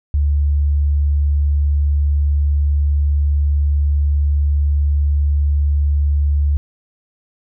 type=tone; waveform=sine; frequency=72.4 Hz; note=D2; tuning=24 cents flat; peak=-12 dBFS; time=0.14-6.57 s; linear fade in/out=0 ms; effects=none